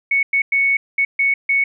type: tone bursts at uneven times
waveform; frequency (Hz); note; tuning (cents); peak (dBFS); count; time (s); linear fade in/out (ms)
sine; 2217; C#7; 0; -13; 6; 0.11-0.23 / 0.33-0.42 / 0.52-0.77 / 0.98-1.05 / 1.19-1.34 / 1.49-1.64; 5
effects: none